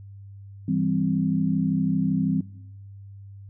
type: chord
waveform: sine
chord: C major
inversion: first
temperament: just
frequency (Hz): 163.52 / 196.22 / 261.6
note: E3 / G3 / C4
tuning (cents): -14 / +2 / 0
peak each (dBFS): -25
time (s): 0.68-2.41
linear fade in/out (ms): 5
effects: noise-tail reverb RT60 0.9 s tail -20 dB re dry + added 99 Hz sine -40 dBFS peak until 3.49 s